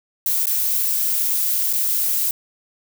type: noise with dropouts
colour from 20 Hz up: violet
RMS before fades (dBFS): -20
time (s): 0.26-2.31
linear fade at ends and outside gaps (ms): 1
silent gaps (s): 0.457-0.469 / 1.729-1.734
effects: none